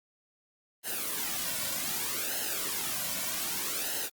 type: noise with flanger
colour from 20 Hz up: white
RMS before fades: -33 dBFS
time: 0.83-4.1 s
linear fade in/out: 50 ms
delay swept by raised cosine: 0.85 to 2.45 ms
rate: 0.64 Hz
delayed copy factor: -0.7
effects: Opus 32 kbps